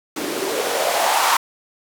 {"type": "noise with band-pass filter sweep", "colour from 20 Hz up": "blue", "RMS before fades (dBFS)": -20, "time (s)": [0.16, 1.37], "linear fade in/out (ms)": 5, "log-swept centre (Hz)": [290, 1000], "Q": 3.6, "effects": []}